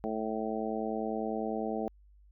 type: harmonic tone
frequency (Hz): 110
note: A2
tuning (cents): 0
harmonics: 2 / 3 / 4 / 5 / 6 / 7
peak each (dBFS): -36 / -39 / -37 / -41 / -39 / -39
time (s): 0.04-1.88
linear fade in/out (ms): 0
effects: added 50 Hz sine -56 dBFS peak until 2.31 s